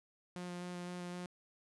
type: tone with vibrato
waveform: sawtooth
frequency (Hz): 177.6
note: F3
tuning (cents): +29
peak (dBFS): -38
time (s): 0.36-1.26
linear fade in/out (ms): 0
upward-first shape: square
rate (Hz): 3.9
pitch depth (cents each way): 9
effects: resampled to 24000 Hz